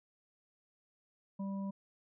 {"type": "harmonic tone", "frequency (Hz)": 196, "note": "G3", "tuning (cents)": 0, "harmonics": [1, 3, 5], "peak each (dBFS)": [-36, -50, -51], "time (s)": [1.39, 1.71], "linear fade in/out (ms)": 10, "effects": []}